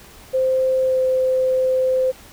sine tone with pitch glide, 521 to 517.1 Hz, C5 to C5, -7 to -20 cents, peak -15 dBFS, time 0.33-2.12 s, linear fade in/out 20 ms, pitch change -13 cents, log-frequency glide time 0.84-0.99 s, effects pink hiss -44 dBFS RMS until 2.32 s

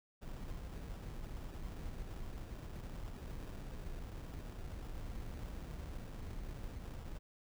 brown noise with sample-and-hold, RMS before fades -45 dBFS, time 0.21-7.19 s, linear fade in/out 20 ms, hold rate 2100 Hz, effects none

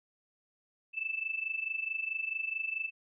sine tone with amplitude modulation, 2637 Hz, E7, in tune, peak -29 dBFS, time 0.93-2.91 s, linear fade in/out 50 ms, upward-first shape sine, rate 24.6 Hz, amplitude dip 80%, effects none

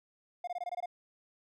triangle tone bursts, 710 Hz, F5, 28 cents sharp, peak -32 dBFS, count 8, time 0.44-0.859 s, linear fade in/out 5 ms, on 34 ms, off 21 ms, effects none

